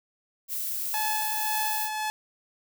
violet noise, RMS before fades -31 dBFS, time 0.48-1.9 s, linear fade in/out 50 ms
sawtooth tone with tremolo, 860 Hz, A5, 40 cents flat, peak -23 dBFS, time 0.94-2.1 s, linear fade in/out 0 ms, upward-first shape sine, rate 1.9 Hz, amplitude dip 35%
effects none

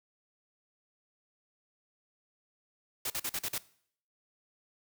white noise bursts, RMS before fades -34 dBFS, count 6, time 3.05-3.582 s, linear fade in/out 5 ms, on 52 ms, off 44 ms, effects noise-tail reverb RT60 0.6 s tail -20 dB re dry

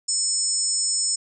sine tone cluster, 5290 / 6980 / 8200 Hz, E8 / A8 / C9, +5 / -15 / -36 cents, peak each -25 dBFS, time 0.08-1.16 s, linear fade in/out 10 ms, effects none

